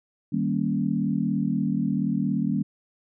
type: chord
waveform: sine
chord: Eb dominant seventh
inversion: none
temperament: equal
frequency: 155.56 / 196 / 233.1 / 277.2 Hz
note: Eb3 / G3 / Bb3 / Db4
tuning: 0 / 0 / 0 / 0 cents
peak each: -29 / -26 / -27 / -29 dBFS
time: 0.32-2.63 s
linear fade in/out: 10 ms
effects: none